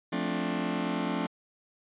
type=chord; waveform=sawtooth; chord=D minor seventh; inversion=first; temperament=just; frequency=176.2 / 220.2 / 264.3 / 293.7 Hz; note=F3 / A3 / C4 / D4; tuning=+16 / +2 / +18 / 0 cents; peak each=-30 dBFS; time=0.12-1.27 s; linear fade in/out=10 ms; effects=resampled to 8000 Hz